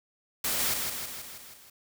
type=noise with echo; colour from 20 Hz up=white; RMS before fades=-29 dBFS; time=0.44-0.74 s; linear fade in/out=5 ms; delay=160 ms; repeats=6; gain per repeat=-4 dB; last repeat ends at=1.7 s; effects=none